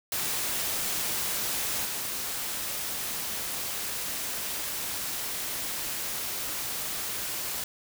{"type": "noise with level steps", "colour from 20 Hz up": "white", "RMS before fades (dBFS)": [-30, -33], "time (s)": [0.12, 7.64], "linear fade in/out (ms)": 2, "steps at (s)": 1.85, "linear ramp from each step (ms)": 5, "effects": []}